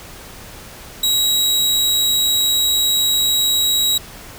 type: tone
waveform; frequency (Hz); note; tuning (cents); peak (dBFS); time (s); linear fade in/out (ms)
sawtooth; 3851; B7; -44; -11; 1.03-3.98; 5
effects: pink hiss -37 dBFS RMS until 4.38 s